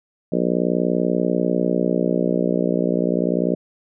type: harmonic tone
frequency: 60.3 Hz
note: B1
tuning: 41 cents flat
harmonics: 3 / 4 / 5 / 6 / 7 / 8 / 9 / 10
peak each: -23 / -24 / -25 / -26 / -26 / -27 / -28 / -28 dBFS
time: 0.32-3.55 s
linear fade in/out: 5 ms
effects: none